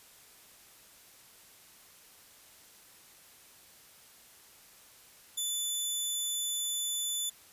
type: tone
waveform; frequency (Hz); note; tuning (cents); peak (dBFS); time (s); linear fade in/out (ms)
15% pulse; 3500; A7; -10; -24; 5.37-7.3; 10
effects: white hiss -57 dBFS RMS until 7.52 s + resampled to 32000 Hz